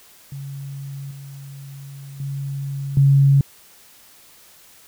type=tone with level steps; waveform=sine; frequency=138.59 Hz; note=C#3; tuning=in tune; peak=-29 / -34 / -24 / -10 dBFS; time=0.32-3.41 s; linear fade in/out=2 ms; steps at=1.11 / 2.2 / 2.97 s; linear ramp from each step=2 ms; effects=white hiss -49 dBFS RMS until 4.87 s